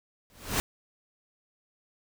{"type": "noise with exponential growth", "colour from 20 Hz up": "pink", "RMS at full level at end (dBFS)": -23, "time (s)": [0.3, 0.6], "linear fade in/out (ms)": 0, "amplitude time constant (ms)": 64, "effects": []}